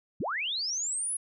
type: linear sweep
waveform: sine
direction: up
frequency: 95 to 10548 Hz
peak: -29 dBFS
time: 0.2-1.17 s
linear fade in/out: 5 ms
effects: none